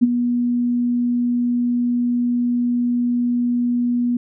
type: tone with ADSR envelope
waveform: sine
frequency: 242.3 Hz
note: B3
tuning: 33 cents flat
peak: -7 dBFS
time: 0.01-4.17 s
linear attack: 23 ms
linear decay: 25 ms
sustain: -9 dB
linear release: 4 ms
effects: none